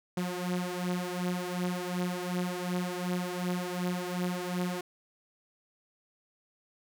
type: beating tone pair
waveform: sawtooth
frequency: 178.3 / 181 Hz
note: F3 / F#3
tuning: +36 / -38 cents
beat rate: 2.7 Hz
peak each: -29 / -31 dBFS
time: 0.17-4.81 s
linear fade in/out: 5 ms
effects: none